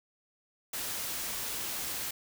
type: noise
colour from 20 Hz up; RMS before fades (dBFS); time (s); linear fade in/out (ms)
white; -36; 0.73-2.11; 5
effects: none